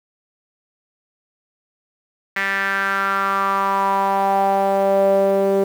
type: tone with band-pass filter sweep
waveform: sawtooth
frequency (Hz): 196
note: G3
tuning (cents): 0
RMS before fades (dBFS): -18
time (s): 2.36-5.64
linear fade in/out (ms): 5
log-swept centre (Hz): 1900 to 460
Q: 4.8
effects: 7-bit